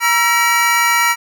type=tone cluster; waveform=square; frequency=950 / 1346 / 1903 / 2299 Hz; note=A#5 / E6 / A#6 / D7; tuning=+33 / +36 / +35 / -37 cents; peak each=-18 dBFS; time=0-1.16 s; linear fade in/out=50 ms; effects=none